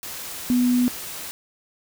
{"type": "tone in noise", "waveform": "sine", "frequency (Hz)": 246.9, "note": "B3", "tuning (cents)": 0, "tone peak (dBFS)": -16, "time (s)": [0.5, 0.88], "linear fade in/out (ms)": 0, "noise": "white", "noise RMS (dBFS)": -34, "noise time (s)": [0.03, 1.31], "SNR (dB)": 15, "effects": []}